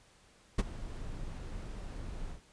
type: noise with ADSR envelope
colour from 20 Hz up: brown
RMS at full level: -21 dBFS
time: 0.58-2.41 s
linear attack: 12 ms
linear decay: 27 ms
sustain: -20 dB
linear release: 100 ms
effects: pink hiss -63 dBFS RMS until 2.52 s + resampled to 22050 Hz